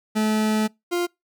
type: tone pair in turn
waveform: 40% pulse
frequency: 216 / 350.1 Hz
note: A3 / F4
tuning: -32 / +4 cents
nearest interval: minor sixth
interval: 836 cents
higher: second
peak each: -18 / -20 dBFS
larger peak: first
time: 0.15-0.68 / 0.91-1.07 s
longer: first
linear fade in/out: 20 ms
effects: noise-tail reverb RT60 0.2 s tail -26 dB re dry